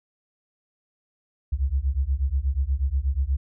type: beating tone pair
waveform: sine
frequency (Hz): 63.9 / 72.2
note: C2 / D2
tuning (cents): -40 / -29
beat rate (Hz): 8.3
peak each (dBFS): -24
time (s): 1.52-3.37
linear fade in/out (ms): 10
effects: none